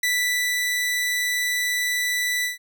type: tone with ADSR envelope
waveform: sawtooth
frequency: 1975.5 Hz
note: B6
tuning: in tune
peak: -16 dBFS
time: 0.03-2.58 s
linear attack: 4 ms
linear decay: 540 ms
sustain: -2 dB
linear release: 140 ms
effects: none